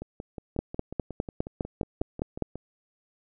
two click trains, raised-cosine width 2 ms, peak -13 / -23 dBFS, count 10 / 15, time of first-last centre 0.59-2.423 / 0.02-2.556 s, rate 4.91 / 5.52 Hz, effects none

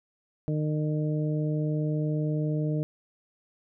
harmonic tone, 152.4 Hz, D#3, 36 cents flat, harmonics 1 / 2 / 3 / 4, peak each -26 / -32 / -36 / -38 dBFS, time 0.48-2.83 s, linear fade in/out 0 ms, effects none

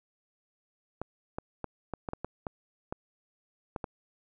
clicks, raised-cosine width 1 ms, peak -20 dBFS, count 11, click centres 1.016 / 1.385 / 1.643 / 1.937 / 2.088 / 2.134 / 2.246 / 2.468 / 2.925 / 3.762 / 3.842 s, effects none

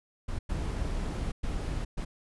brown noise bursts at uneven times, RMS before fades -32 dBFS, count 4, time 0.28-0.39 / 0.49-1.32 / 1.43-1.85 / 1.97-2.05 s, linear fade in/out 10 ms, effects resampled to 24000 Hz

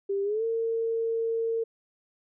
sine tone with pitch glide, 396.4 to 455.3 Hz, G4 to A#4, +19 to -41 cents, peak -25 dBFS, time 0.09-1.64 s, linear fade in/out 10 ms, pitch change +240 cents, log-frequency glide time 0.23-0.44 s, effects none

